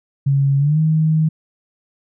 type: tone with pitch glide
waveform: sine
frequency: 138.59 to 157.37 Hz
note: C#3 to D#3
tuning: 0 to +20 cents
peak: -12 dBFS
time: 0.26-1.29 s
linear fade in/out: 10 ms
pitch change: +220 cents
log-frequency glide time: 0.58-0.79 s
effects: none